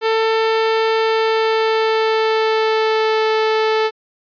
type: tone with pitch glide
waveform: sawtooth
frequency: 445.4 to 438 Hz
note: A4 to A4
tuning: +21 to -8 cents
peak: -10 dBFS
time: 0.01-3.91 s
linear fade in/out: 50 ms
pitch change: -29 cents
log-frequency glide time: 0.97-3.25 s
effects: resampled to 11025 Hz